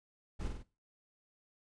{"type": "noise with echo", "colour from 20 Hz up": "brown", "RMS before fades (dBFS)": -37, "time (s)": [0.39, 0.49], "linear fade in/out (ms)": 20, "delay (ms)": 48, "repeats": 3, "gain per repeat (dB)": -4, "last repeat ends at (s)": 0.634, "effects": ["noise-tail reverb RT60 0.3 s tail -18 dB re dry", "resampled to 22050 Hz"]}